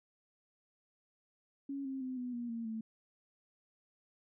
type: tone with pitch steps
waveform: sine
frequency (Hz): 277.2 / 267.1 / 257.4 / 248.1 / 239.1 / 230.4 / 222.1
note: C#4 / C4 / C4 / B3 / A#3 / A#3 / A3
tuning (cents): 0 / +36 / -28 / +8 / +44 / -20 / +16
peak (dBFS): -37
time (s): 1.69-2.81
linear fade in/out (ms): 5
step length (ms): 160
effects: none